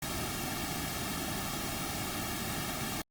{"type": "noise with comb filter", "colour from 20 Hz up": "pink", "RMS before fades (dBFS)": -36, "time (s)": [0.02, 3.02], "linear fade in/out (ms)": 5, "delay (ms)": 2, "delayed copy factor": -0.75, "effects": ["Opus 48 kbps"]}